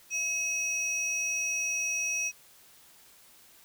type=tone pair together; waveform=triangle; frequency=2559 / 5790 Hz; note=D#7 / F#8; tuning=+48 / -38 cents; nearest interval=octave + major second; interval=1414 cents; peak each=-28 dBFS; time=0.1-2.32 s; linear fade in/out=50 ms; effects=tanh soft clip ceiling -24 dBFS + white hiss -57 dBFS RMS until 3.64 s

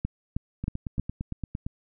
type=two click trains; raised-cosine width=5 ms; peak=-19 / -15 dBFS; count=10 / 4; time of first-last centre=0.64-1.665 / 0.05-0.996 s; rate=8.78 / 3.17 Hz; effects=none

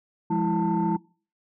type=tone cluster; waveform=sine; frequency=172.6 / 206.5 / 329 / 893 Hz; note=F3 / G#3 / E4 / A5; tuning=-20 / -10 / -3 / +25 cents; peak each=-26 dBFS; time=0.3-0.97 s; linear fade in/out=10 ms; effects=noise-tail reverb RT60 0.4 s tail -23 dB re dry + tanh soft clip ceiling -15 dBFS

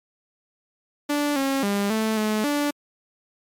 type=tone with pitch steps; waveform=sawtooth; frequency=291.7 / 271.7 / 201.3 / 219.6 / 214.6 / 290.8 Hz; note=D4 / C#4 / G3 / A3 / A3 / D4; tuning=-12 / -35 / +46 / -3 / -43 / -17 cents; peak=-17 dBFS; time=1.09-2.71 s; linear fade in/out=10 ms; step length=270 ms; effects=MP3 96 kbps

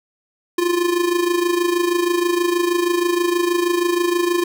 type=tone with amplitude modulation; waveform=square; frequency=349.2 Hz; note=F4; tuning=in tune; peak=-14 dBFS; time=0.58-4.44 s; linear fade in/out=5 ms; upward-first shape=sine; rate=26.3 Hz; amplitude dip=65%; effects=none

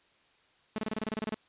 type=tone bursts; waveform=sawtooth; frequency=217.1 Hz; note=A3; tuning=23 cents flat; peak=-27 dBFS; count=12; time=0.76-1.343 s; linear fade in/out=0 ms; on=22 ms; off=29 ms; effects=white hiss -66 dBFS RMS until 1.48 s + resampled to 8000 Hz

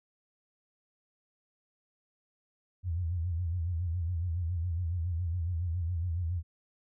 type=tone with vibrato; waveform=sine; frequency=86 Hz; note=F2; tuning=26 cents flat; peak=-29 dBFS; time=2.83-6.43 s; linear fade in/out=50 ms; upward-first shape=sine; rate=7.2 Hz; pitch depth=110 cents each way; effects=none

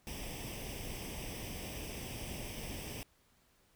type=noise with comb filter; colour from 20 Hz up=pink; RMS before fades=-43 dBFS; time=0.07-3.03 s; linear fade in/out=0 ms; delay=0.36 ms; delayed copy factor=+0.75; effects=pink hiss -70 dBFS RMS until 3.75 s

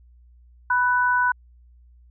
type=tone pair together; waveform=sine; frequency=987.8 / 1492.5 Hz; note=B5 / F#6; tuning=0 / +15 cents; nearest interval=perfect fifth; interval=715 cents; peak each=-20 dBFS; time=0.7-1.32 s; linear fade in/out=5 ms; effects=added 60 Hz sine -49 dBFS peak until 2.1 s

